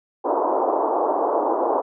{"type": "band-pass noise", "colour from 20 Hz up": "white", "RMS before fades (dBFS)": -21, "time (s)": [0.24, 1.82], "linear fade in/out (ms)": 20, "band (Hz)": [300, 1000], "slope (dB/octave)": 48, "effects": []}